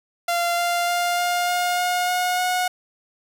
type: tone with pitch steps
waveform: sawtooth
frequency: 691 / 696.2 / 701.5 / 706.7 / 712.1 / 717.4 / 722.8 / 728.3 Hz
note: F5 / F5 / F5 / F5 / F5 / F5 / F#5 / F#5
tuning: -19 / -6 / +8 / +20 / +33 / +46 / -41 / -28 cents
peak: -16 dBFS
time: 0.28-2.68 s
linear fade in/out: 5 ms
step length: 300 ms
effects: none